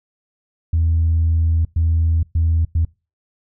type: tone bursts at uneven times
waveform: sine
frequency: 81.8 Hz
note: E2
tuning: 13 cents flat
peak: -12 dBFS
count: 4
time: 0.73-1.65 / 1.76-2.23 / 2.35-2.65 / 2.75-2.85 s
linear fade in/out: 5 ms
effects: noise-tail reverb RT60 0.3 s tail -25 dB re dry + tanh soft clip ceiling -10 dBFS